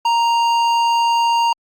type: tone with hard clipping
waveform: triangle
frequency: 932.3 Hz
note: A#5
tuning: in tune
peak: -15 dBFS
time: 0.05-1.53 s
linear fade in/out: 5 ms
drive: 15 dB
effects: Opus 48 kbps